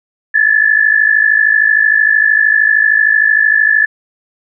sine tone pair together, 1706.9 / 1760 Hz, G#6 / A6, +47 / 0 cents, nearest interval minor second, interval 53 cents, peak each -10 dBFS, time 0.34-3.86 s, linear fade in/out 10 ms, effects none

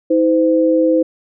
sine tone pair together, 320.2 / 512.5 Hz, D#4 / C5, +50 / -36 cents, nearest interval minor sixth, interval 814 cents, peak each -13 dBFS, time 0.1-1.03 s, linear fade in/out 10 ms, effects none

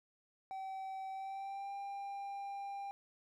triangle tone with pitch glide, 768 to 796.5 Hz, G5 to G5, -36 to +27 cents, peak -39 dBFS, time 0.51-2.91 s, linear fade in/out 0 ms, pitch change +63 cents, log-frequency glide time 1.11-1.73 s, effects none

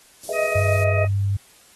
white band-stop noise, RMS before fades -37 dBFS, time 0.23-0.84 s, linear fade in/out 5 ms, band 560 to 4200 Hz, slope 24 dB/octave
sine chord, E major seventh, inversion first, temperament equal, 415.3 / 493.9 / 622.3 / 659.3 Hz, G#4 / B4 / D#5 / E5, 0 / 0 / 0 / 0 cents, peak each -32 / -32 / -27 / -27 dBFS, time 0.29-1.05 s, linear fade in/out 2 ms
harmonic tone, 629 Hz, D#5, 19 cents sharp, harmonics 1 / 2 / 3 / 4, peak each -24 / -31 / -32 / -27 dBFS, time 0.32-1.08 s, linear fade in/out 50 ms
sine tone with pitch glide, 98 to 99.25 Hz, G2 to G2, 0 to +22 cents, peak -18 dBFS, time 0.55-1.37 s, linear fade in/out 10 ms, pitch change +22 cents, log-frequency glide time 0.97-1.15 s
effects white hiss -52 dBFS RMS until 1.75 s + AAC 32 kbps

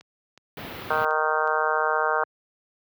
click train, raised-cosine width 0.2 ms, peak -31 dBFS, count 5, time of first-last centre 0.01-1.475 s, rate 2.73 Hz
pink band-stop noise, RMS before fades -36 dBFS, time 0.57-1.05 s, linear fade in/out 2 ms, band 3900 to 15000 Hz, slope 24 dB/octave
harmonic tone, 155.2 Hz, D#3, 4 cents flat, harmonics 3 / 4 / 5 / 6 / 7 / 8 / 9 / 10, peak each -29 / -29 / -29 / -29 / -29 / -29 / -29 / -29 dBFS, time 0.9-2.24 s, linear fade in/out 5 ms
effects high-pass 100 Hz 12 dB/octave

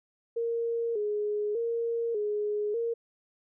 sine tone with vibrato, 440.5 Hz, A4, 2 cents sharp, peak -27 dBFS, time 0.36-2.94 s, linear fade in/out 10 ms, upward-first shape square, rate 0.84 Hz, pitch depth 92 cents each way, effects none

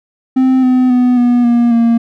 triangle tone with pitch steps, 260 / 254.2 / 248.5 / 243 / 237.6 / 232.3 Hz, C4 / C4 / B3 / B3 / A#3 / A#3, -11 / -50 / +11 / -28 / +33 / -6 cents, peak -5 dBFS, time 0.36-1.98 s, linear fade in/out 10 ms, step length 270 ms, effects none

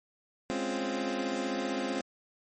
25% pulse chord, Db major seventh, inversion second, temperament equal, 207.7 / 261.6 / 277.2 / 349.2 Hz, Ab3 / C4 / Db4 / F4, 0 / 0 / 0 / 0 cents, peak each -34 / -30 / -35 / -33 dBFS, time 0.5-2.01 s, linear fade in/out 0 ms, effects MP3 32 kbps

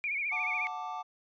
sine tone with vibrato, 2301 Hz, D7, 36 cents flat, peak -30 dBFS, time 0.04-0.67 s, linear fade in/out 0 ms, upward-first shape sine, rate 14 Hz, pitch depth 100 cents each way
triangle chord, D major, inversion first, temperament just, 734.2 / 881 / 1174.7 Hz, F#5 / A5 / D6, -14 / +2 / 0 cents, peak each -38 dBFS, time 0.31-1.03 s, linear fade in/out 20 ms
effects resampled to 16000 Hz

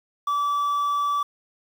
triangle tone with quantisation, 1155 Hz, D6, 29 cents flat, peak -19 dBFS, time 0.27-1.23 s, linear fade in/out 5 ms, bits 8, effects none

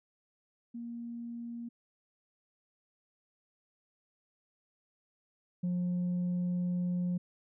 sine tone pair in turn, 235.3 / 178.07 Hz, A#3 / F3, +16 / +34 cents, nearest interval perfect fourth, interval 482 cents, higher first, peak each -38 / -27 dBFS, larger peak second, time 0.74-1.69 / 5.63-7.18 s, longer second, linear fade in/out 10 ms, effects tanh soft clip ceiling -28 dBFS

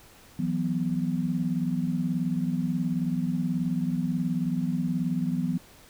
sine chord, E suspended second, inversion none, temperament equal with one note detuned, 164.81 / 183.4 / 246.9 Hz, E3 / F#3 / B3, 0 / -15 / 0 cents, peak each -29 dBFS, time 0.39-5.58 s, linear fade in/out 5 ms, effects pink hiss -53 dBFS RMS until 5.89 s

